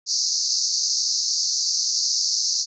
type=band-pass noise; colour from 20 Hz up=pink; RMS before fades=-23 dBFS; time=0.06-2.66 s; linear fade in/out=50 ms; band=4400 to 6500 Hz; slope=96 dB/octave; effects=none